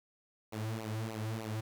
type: tone with flanger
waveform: sawtooth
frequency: 110 Hz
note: A2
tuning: in tune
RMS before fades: -38 dBFS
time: 0.52-1.61 s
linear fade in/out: 10 ms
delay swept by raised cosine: 0.57 to 4.47 ms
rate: 3.3 Hz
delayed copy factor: -0.9
effects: 10-bit